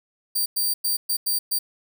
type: tone bursts at uneven times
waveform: 5% pulse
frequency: 4672 Hz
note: D8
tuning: 10 cents flat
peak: -14 dBFS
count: 6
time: 0.35-0.46 / 0.56-0.74 / 0.84-0.97 / 1.09-1.17 / 1.26-1.39 / 1.51-1.59 s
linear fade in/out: 10 ms
effects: none